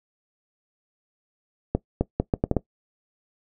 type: accelerating click train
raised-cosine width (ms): 2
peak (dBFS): -7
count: 7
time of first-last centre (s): 1.75-2.567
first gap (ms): 260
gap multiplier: 0.73
effects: noise-tail reverb RT60 0.1 s tail -19 dB re dry